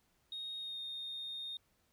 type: tone with pitch glide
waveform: sine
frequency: 3729 to 3682 Hz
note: A#7 to A#7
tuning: 0 to -22 cents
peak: -39 dBFS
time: 0.32-1.57 s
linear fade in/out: 2 ms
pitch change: -22 cents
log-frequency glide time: 0.58-0.8 s
effects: tanh soft clip ceiling -37 dBFS + pink hiss -75 dBFS RMS until 1.92 s